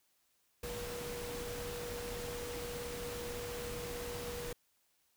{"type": "tone in noise", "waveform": "sine", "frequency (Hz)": 481.6, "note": "B4", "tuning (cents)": -44, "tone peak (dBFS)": -42, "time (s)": [0.63, 4.53], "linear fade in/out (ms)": 5, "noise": "pink", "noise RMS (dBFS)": -44, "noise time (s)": [0.63, 4.53], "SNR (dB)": -1, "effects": ["white hiss -75 dBFS RMS until 5.16 s"]}